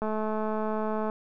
click train, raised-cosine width 1 ms, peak -18 dBFS, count 234, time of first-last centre 0.02-1.099 s, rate 216 Hz, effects none

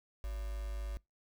sine tone with quantisation, 51.91 Hz, G#1, in tune, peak -36 dBFS, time 0.24-0.97 s, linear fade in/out 0 ms, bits 8, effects noise-tail reverb RT60 0.2 s tail -24 dB re dry

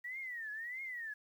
sine tone with vibrato, 1906 Hz, A#6, 38 cents sharp, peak -40 dBFS, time 0.04-1.14 s, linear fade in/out 10 ms, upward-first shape triangle, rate 1.6 Hz, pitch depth 220 cents each way, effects 11-bit

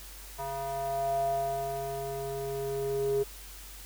square tone with band-pass filter sweep, 137.1 Hz, C#3, 19 cents flat, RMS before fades -32 dBFS, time 0.38-3.24 s, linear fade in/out 20 ms, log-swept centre 830 to 430 Hz, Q 8.3, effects added 48 Hz sine -47 dBFS peak until 3.85 s + white hiss -48 dBFS RMS until 3.85 s

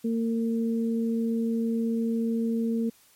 sine tone pair together, 228.4 / 456.8 Hz, A#3 / A#4, -35 / -35 cents, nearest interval octave, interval 1200 cents, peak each -24 / -32 dBFS, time 0.04-2.9 s, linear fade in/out 10 ms, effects white hiss -59 dBFS RMS until 3.15 s + MP3 64 kbps

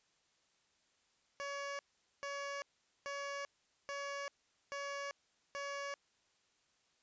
15% pulse tone bursts, 563 Hz, C#5, 27 cents sharp, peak -34 dBFS, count 6, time 1.4-5.94 s, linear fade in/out 0 ms, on 390 ms, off 440 ms, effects white hiss -75 dBFS RMS until 7.02 s + resampled to 16000 Hz

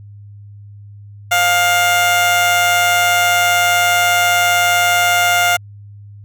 15% pulse tone with amplitude modulation, 705 Hz, F5, 16 cents sharp, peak -3 dBFS, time 1.31-5.57 s, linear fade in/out 10 ms, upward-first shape sine, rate 179 Hz, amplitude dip 40%, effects added 102 Hz sine -34 dBFS peak until 6.24 s

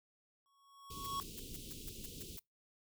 square tone with exponential growth, 1108 Hz, C#6, 1 cent flat, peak -36 dBFS, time 0.46-1.2 s, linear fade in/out 0 ms, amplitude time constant 160 ms
pink band-stop noise, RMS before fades -49 dBFS, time 0.9-2.37 s, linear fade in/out 5 ms, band 460 to 2800 Hz, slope 48 dB/octave
blue noise bursts, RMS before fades -47 dBFS, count 9, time 1.04-2.394 s, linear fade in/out 5 ms, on 26 ms, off 140 ms
effects noise-tail reverb RT60 0.2 s tail -26 dB re dry

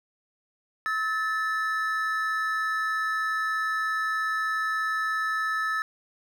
triangle tone pair together, 1292.8 / 1756 Hz, E6 / A6, -34 / -4 cents, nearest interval perfect fourth, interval 530 cents, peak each -26 dBFS, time 0.86-5.82 s, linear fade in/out 0 ms, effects none

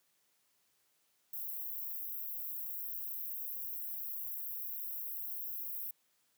white high-pass noise, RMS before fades -41 dBFS, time 1.33-5.91 s, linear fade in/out 5 ms, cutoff 12000 Hz, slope 96 dB/octave, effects white hiss -75 dBFS RMS until 6.37 s + high-pass 100 Hz 12 dB/octave

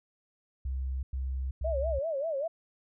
sine tone bursts, 65.6 Hz, C2, 5 cents sharp, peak -30 dBFS, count 3, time 0.65-1.99 s, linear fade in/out 5 ms, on 380 ms, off 100 ms
sine tone with vibrato, 598 Hz, D5, 31 cents sharp, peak -29 dBFS, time 1.64-2.48 s, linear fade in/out 10 ms, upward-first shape sine, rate 5.1 Hz, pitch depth 190 cents each way
effects none

